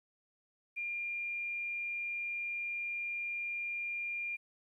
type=tone; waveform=sine; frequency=2400 Hz; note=D7; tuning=37 cents sharp; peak=-35 dBFS; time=0.76-4.37 s; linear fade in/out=20 ms; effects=12-bit